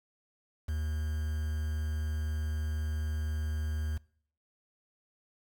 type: tone with quantisation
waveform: triangle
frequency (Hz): 77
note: D#2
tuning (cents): -17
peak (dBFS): -28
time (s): 0.68-3.98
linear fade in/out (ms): 10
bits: 8
effects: noise-tail reverb RT60 0.6 s tail -24 dB re dry